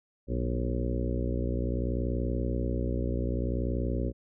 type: harmonic tone with a mistuned harmonic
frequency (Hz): 60.6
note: B1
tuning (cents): -32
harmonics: 1 / 2 / 3 / 4 / 5 / 6 / 7 / 8 / 9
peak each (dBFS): -30 / -34 / -41 / -36 / -38 / -39 / -40 / -43 / -40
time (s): 0.27-4.13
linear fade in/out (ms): 50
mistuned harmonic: 3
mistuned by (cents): +77
effects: none